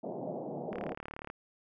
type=band-pass noise; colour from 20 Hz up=white; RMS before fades=-39 dBFS; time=0.03-0.94 s; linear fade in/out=10 ms; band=140 to 740 Hz; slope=48 dB/octave
type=click train; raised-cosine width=0.5 ms; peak=-26 dBFS; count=22; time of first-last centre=0.73-1.301 s; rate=36.8 Hz
effects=none